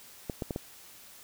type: clicks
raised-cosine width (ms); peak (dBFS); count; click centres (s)
2; -19; 4; 0.298 / 0.422 / 0.508 / 0.561
effects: white hiss -52 dBFS RMS until 1.23 s